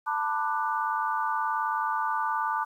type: chord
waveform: sine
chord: B minor seventh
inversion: third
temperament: just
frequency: 889 / 987.8 / 1185.3 / 1481.6 Hz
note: A5 / B5 / D6 / F#6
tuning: +18 / 0 / +16 / +2 cents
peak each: -29 / -33 / -30 / -34 dBFS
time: 0.06-2.65 s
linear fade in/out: 20 ms
effects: 10-bit